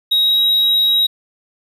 triangle tone with pitch glide, 3800 to 3824 Hz, A#7 to A#7, +33 to +43 cents, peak -10 dBFS, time 0.11-1.07 s, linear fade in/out 10 ms, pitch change +10 cents, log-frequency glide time 0.22-0.35 s, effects 8-bit

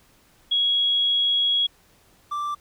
sine / triangle tone pair in turn, 3322 / 1174.5 Hz, G#7 / D6, 0 / 0 cents, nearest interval octave + tritone, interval 1800 cents, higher first, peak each -18 / -23 dBFS, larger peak first, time 0.51-1.67 / 2.31-2.55 s, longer first, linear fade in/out 10 ms, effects pink hiss -58 dBFS RMS until 2.6 s

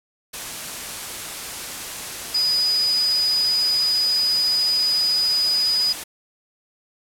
sine tone in noise, 4957 Hz, D#8, 7 cents flat, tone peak -17 dBFS, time 2.34-5.93 s, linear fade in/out 10 ms, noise white, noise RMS -31 dBFS, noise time 0.33-6.04 s, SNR +11 dB, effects low-pass 12000 Hz 12 dB/octave

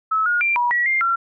sine tone with pitch steps, 1298 / 1434 / 2369 / 966 / 1928 / 2109 / 1364 Hz, E6 / F6 / D7 / B5 / B6 / C7 / F6, -27 / +45 / +14 / -39 / -42 / +13 / -41 cents, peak -16 dBFS, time 0.11-1.16 s, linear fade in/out 10 ms, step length 150 ms, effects none

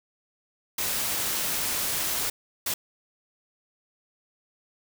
white noise bursts at uneven times, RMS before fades -28 dBFS, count 2, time 0.78-2.3 / 2.66-2.74 s, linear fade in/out 5 ms, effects none

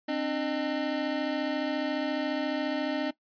square tone cluster, 265.2 / 299.6 / 613 Hz, C4 / D4 / D#5, +23 / +35 / -26 cents, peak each -33 / -32 / -34 dBFS, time 0.08-3.11 s, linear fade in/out 10 ms, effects noise-tail reverb RT60 0.1 s tail -18 dB re dry + resampled to 11025 Hz

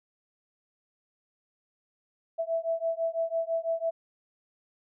sine beating tone pair, 657 / 663 Hz, E5 / E5, -6 / +10 cents, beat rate 6 Hz, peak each -30 dBFS, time 2.38-3.91 s, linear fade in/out 20 ms, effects none

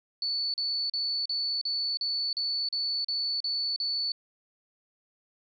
sine tone bursts, 4464 Hz, C#8, 11 cents sharp, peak -27 dBFS, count 11, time 0.22-4.12 s, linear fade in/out 2 ms, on 320 ms, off 38 ms, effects none

